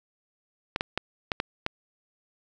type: clicks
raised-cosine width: 0.3 ms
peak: -10 dBFS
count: 6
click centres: 0.761 / 0.809 / 0.976 / 1.318 / 1.401 / 1.664 s
effects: none